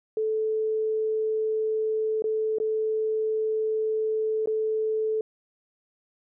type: tone with dropouts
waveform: sine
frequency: 436.5 Hz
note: A4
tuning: 14 cents flat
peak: -23 dBFS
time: 0.17-5.21 s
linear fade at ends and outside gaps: 2 ms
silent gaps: 2.222-2.241 / 2.585-2.6 / 4.459-4.473 s
effects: none